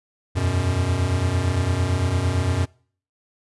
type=chord; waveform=square; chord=E suspended second; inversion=none; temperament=equal with one note detuned; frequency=83.65 / 92.5 / 123.47 Hz; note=E2 / F#2 / B2; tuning=+26 / 0 / 0 cents; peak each=-27 / -22 / -27 dBFS; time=0.35-2.66 s; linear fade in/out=20 ms; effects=noise-tail reverb RT60 0.5 s tail -25 dB re dry + resampled to 24000 Hz